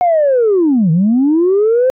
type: linear two-way sweep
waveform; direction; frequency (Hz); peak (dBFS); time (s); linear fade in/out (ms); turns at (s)
sine; down then up; 729 to 153.4 to 526; -7; 0.01-1.9; 0; 0.91
effects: tanh soft clip ceiling -5 dBFS